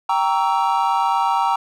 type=chord; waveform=triangle; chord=G diminished seventh; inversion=none; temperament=equal with one note detuned; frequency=784 / 932.3 / 1128.8 / 1318.5 Hz; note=G5 / Bb5 / Db6 / Fb6; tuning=0 / 0 / +31 / 0 cents; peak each=-19 / -17 / -23 / -23 dBFS; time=0.09-1.56 s; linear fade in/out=5 ms; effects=none